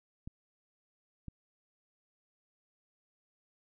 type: clicks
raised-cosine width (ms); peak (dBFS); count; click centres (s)
5; -30; 2; 0.275 / 1.283
effects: none